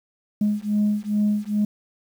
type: beating tone pair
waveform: sine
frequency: 207.7 / 210.1 Hz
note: G#3 / G#3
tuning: 0 / +20 cents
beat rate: 2.4 Hz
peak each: -21 dBFS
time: 0.41-1.65 s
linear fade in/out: 5 ms
effects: tanh soft clip ceiling -14 dBFS + 8-bit